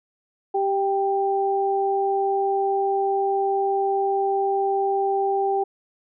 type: tone pair together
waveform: sine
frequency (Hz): 392 / 787.2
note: G4 / G5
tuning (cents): 0 / +7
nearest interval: octave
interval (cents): 1207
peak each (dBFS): -22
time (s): 0.54-5.64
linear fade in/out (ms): 10
effects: none